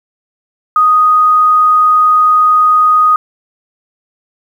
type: tone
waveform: sine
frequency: 1244.5 Hz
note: D#6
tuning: in tune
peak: -5 dBFS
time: 0.76-3.16 s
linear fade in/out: 2 ms
effects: 7-bit